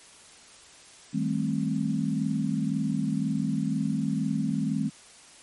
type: chord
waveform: sine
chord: A half-diminished seventh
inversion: second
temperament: just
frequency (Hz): 158.4 / 198 / 220 / 264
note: Eb3 / G3 / A3 / C4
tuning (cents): +31 / +18 / 0 / +16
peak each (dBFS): -30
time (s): 1.13-4.9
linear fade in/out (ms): 20
effects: white hiss -51 dBFS RMS until 5.42 s + MP3 48 kbps